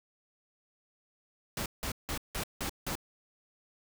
pink noise bursts, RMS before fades -35 dBFS, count 6, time 1.57-2.954 s, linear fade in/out 2 ms, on 89 ms, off 170 ms, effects none

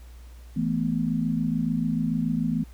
sine chord, E suspended fourth, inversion none, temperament equal, 164.81 / 220 / 246.9 Hz, E3 / A3 / B3, 0 / 0 / 0 cents, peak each -27 dBFS, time 0.56-2.64 s, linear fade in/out 10 ms, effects added 60 Hz sine -42 dBFS peak until 2.73 s + pink hiss -57 dBFS RMS until 2.73 s

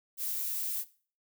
violet noise, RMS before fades -34 dBFS, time 0.17-0.85 s, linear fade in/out 50 ms, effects noise-tail reverb RT60 0.4 s tail -17 dB re dry

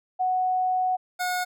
sine / 25% pulse tone pair in turn, 740 / 725.2 Hz, F#5 / F#5, 0 / -35 cents, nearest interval unison, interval 35 cents, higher first, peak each -21 dBFS, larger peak neither, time 0.19-0.97 / 1.19-1.45 s, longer first, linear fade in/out 20 ms, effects none

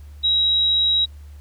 sine tone, 3844 Hz, B7, 48 cents flat, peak -15 dBFS, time 0.23-1.06 s, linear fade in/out 20 ms, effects added 73 Hz sine -37 dBFS peak until 1.4 s + pink hiss -57 dBFS RMS until 1.4 s

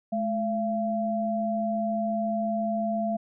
sine tone pair together, 214.2 / 680 Hz, A3 / F5, -46 / -46 cents, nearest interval octave + minor sixth, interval 2000 cents, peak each -28 / -27 dBFS, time 0.12-3.17 s, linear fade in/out 10 ms, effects none

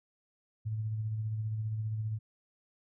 sine tone with tremolo, 109 Hz, A2, 16 cents flat, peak -30 dBFS, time 0.65-2.19 s, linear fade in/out 20 ms, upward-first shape sine, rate 15 Hz, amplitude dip 35%, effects none

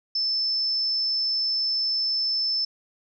sine tone, 5274 Hz, E8, in tune, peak -22 dBFS, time 0.15-2.65 s, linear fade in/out 5 ms, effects none

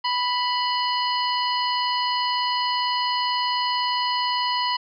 harmonic tone with a mistuned harmonic, 987.8 Hz, B5, in tune, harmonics 1 / 2 / 3 / 4 / 5, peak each -23 / -32 / -28 / -30 / -32 dBFS, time 0.04-4.77 s, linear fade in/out 10 ms, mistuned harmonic 4, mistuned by +130 cents, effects none

